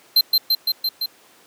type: tone with echo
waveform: square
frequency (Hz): 4129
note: C8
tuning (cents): -24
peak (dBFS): -11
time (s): 0.16-0.21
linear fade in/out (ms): 5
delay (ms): 170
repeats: 5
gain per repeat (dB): -2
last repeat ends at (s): 1.06
effects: pink hiss -51 dBFS RMS until 1.46 s + high-pass 300 Hz 12 dB/octave